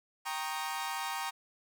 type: chord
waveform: sawtooth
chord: Eb dominant seventh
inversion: first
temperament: equal with one note detuned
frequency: 784 / 932.3 / 1096.6 / 1244.5 Hz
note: G5 / Bb5 / Db6 / Eb6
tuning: 0 / 0 / -19 / 0 cents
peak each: -36 / -34 / -38 / -39 dBFS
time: 0.25-1.31 s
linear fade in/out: 20 ms
effects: none